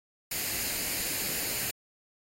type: noise with comb filter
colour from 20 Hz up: white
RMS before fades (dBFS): -32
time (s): 0.31-1.71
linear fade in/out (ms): 5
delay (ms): 0.43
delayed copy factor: +0.5
effects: AAC 48 kbps